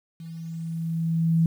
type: tone with level ramp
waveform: sine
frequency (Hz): 164.4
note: E3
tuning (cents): -4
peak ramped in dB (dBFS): -36 to -16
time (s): 0.2-1.46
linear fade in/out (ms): 2
effects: 9-bit